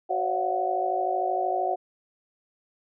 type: tone cluster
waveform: sine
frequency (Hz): 371.1 / 527 / 575 / 686 / 739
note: F#4 / C5 / D5 / F5 / F#5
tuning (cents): +5 / +12 / -37 / -31 / -2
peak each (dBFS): -31 / -35 / -34 / -30 / -26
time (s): 0.09-1.76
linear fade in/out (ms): 20
effects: none